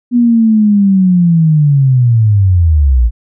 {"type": "linear sweep", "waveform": "sine", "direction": "down", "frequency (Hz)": [245.2, 54.2], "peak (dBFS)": -5, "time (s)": [0.11, 3.11], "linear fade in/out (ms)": 50, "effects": []}